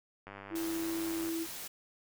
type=click train; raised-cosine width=0.5 ms; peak=-31 dBFS; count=102; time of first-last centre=0.27-1.289 s; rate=99.1 Hz
type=tone; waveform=sine; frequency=329.5 Hz; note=E4; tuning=1 cent flat; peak=-33 dBFS; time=0.5-1.47 s; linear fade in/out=50 ms
type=noise; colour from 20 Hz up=white; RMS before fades=-43 dBFS; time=0.55-1.68 s; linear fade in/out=10 ms
effects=none

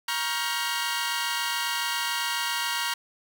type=chord; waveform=15% pulse; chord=G half-diminished seventh; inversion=first; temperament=equal with one note detuned; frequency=947 / 1108.7 / 1396.9 / 1568 Hz; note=Bb5 / Db6 / F6 / G6; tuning=+27 / 0 / 0 / 0 cents; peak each=-23 / -28 / -26 / -27 dBFS; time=0.08-2.94 s; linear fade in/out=5 ms; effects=none

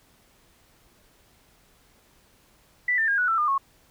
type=tone with pitch steps; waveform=sine; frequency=1975.5 / 1790.7 / 1623.2 / 1471.4 / 1333.8 / 1209.1 / 1096 Hz; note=B6 / A6 / G#6 / F#6 / E6 / D#6 / C#6; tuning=0 / +30 / -40 / -10 / +20 / -50 / -20 cents; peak=-20 dBFS; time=2.88-3.58 s; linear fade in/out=5 ms; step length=100 ms; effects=pink hiss -60 dBFS RMS until 3.9 s

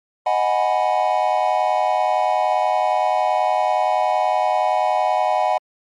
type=chord; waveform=triangle; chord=G# minor seventh; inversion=second; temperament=equal; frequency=622.3 / 740 / 830.6 / 987.8 Hz; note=D#5 / F#5 / G#5 / B5; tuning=0 / 0 / 0 / 0 cents; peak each=-20 / -17 / -20 / -23 dBFS; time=0.26-5.58 s; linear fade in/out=5 ms; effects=MP3 48 kbps

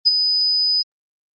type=tone with ADSR envelope; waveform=sine; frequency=4993 Hz; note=D#8; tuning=5 cents sharp; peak=-8 dBFS; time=0.05-0.83 s; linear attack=23 ms; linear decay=25 ms; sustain=-7 dB; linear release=20 ms; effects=Opus 24 kbps

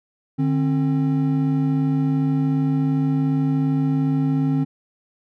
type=tone pair together; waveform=triangle; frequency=150 / 267.3 Hz; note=D3 / C4; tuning=+37 / +37 cents; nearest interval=minor seventh; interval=1000 cents; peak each=-18 dBFS; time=0.38-4.65 s; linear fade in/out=20 ms; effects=none

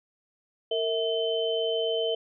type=tone cluster; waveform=sine; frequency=457.9 / 649 / 3068 Hz; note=A#4 / E5 / G7; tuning=-31 / -27 / -38 cents; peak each=-27 / -30 / -31 dBFS; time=0.71-2.15 s; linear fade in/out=5 ms; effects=none

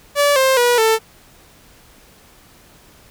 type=tone with pitch steps; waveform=sawtooth; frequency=576 / 528.2 / 484.4 / 444.2 Hz; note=D5 / C5 / B4 / A4; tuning=-34 / +16 / -34 / +16 cents; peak=-8 dBFS; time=0.15-0.99 s; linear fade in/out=50 ms; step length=210 ms; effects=pink hiss -48 dBFS RMS until 3.1 s

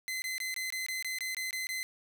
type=tone bursts; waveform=sawtooth; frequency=2048 Hz; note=C7; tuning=38 cents flat; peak=-30 dBFS; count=11; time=0.08-1.83 s; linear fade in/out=0 ms; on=140 ms; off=21 ms; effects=none

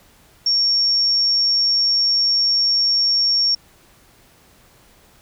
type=tone; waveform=sine; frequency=5510 Hz; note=F8; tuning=24 cents flat; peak=-14 dBFS; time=0.46-3.55 s; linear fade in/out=5 ms; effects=pink hiss -52 dBFS RMS until 5.21 s

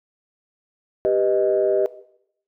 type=chord; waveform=sine; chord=G augmented; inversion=none; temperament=equal; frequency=392 / 493.9 / 622.3 Hz; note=G4 / B4 / D#5; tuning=0 / 0 / 0 cents; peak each=-19 / -22 / -19 dBFS; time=1.05-1.86 s; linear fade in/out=0 ms; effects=noise-tail reverb RT60 0.7 s tail -17 dB re dry + tanh soft clip ceiling -8 dBFS

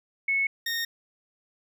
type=tone pair in turn; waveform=sine / 20% pulse; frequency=2200 / 1847.2 Hz; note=C#7 / A#6; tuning=-14 / -16 cents; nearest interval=minor third; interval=302 cents; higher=first; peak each=-22 dBFS; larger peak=neither; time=0.28-0.47 / 0.66-0.85 s; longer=neither; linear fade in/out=5 ms; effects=none

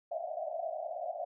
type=band-pass noise; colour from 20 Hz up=pink; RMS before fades=-38 dBFS; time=0.11-1.25 s; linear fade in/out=10 ms; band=620 to 710 Hz; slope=96 dB/octave; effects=none

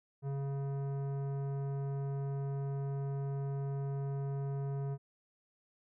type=tone with tanh clipping; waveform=sine; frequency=138.59 Hz; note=C#3; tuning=in tune; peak=-36 dBFS; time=0.22-4.98 s; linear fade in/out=50 ms; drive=14 dB; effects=none

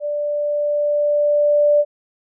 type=tone with level ramp; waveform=sine; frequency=588 Hz; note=D5; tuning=2 cents sharp; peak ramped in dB=-20 to -10 dBFS; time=0-1.85 s; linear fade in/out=50 ms; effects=none

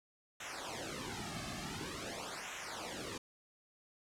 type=noise with flanger; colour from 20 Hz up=pink; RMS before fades=-43 dBFS; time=0.4-3.18 s; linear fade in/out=5 ms; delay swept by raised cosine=0.21 to 2.11 ms; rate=0.47 Hz; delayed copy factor=-0.95; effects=low-pass 8000 Hz 12 dB/octave

